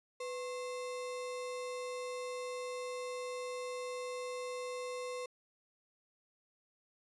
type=tone with sample-and-hold; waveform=sine; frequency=499.3 Hz; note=B4; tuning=19 cents sharp; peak=-38 dBFS; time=0.2-5.26 s; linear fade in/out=5 ms; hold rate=1575 Hz; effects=resampled to 24000 Hz